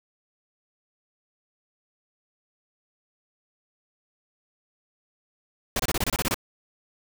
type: noise bursts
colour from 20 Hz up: pink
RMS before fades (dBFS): -25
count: 10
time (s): 5.76-6.344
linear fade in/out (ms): 2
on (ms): 35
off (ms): 26
effects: none